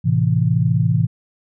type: chord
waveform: sine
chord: A minor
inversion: none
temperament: equal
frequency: 110 / 130.81 / 164.81 Hz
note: A2 / C3 / E3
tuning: 0 / 0 / 0 cents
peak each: -18 dBFS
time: 0.04-1.07 s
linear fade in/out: 20 ms
effects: none